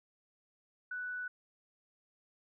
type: tone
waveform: sine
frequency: 1485 Hz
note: F#6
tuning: 6 cents sharp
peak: -37 dBFS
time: 0.91-1.28 s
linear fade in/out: 5 ms
effects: none